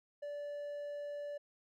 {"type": "tone", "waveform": "triangle", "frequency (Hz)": 581, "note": "D5", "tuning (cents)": -19, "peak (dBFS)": -38, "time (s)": [0.22, 1.38], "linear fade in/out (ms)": 10, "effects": []}